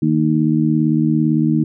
harmonic tone, 77.78 Hz, D#2, in tune, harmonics 2 / 3 / 4, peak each -17 / -17 / -17 dBFS, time 0.02-1.64 s, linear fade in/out 5 ms, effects none

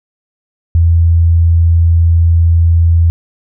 sine tone, 83.7 Hz, E2, 27 cents sharp, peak -5 dBFS, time 0.75-3.1 s, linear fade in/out 0 ms, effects none

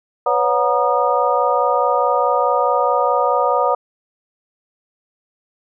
sine tone cluster, 498.3 / 563 / 732 / 946 / 1225 Hz, B4 / C#5 / F#5 / A#5 / D#6, +15 / +27 / -19 / +25 / -27 cents, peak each -20 dBFS, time 0.26-3.75 s, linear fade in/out 5 ms, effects none

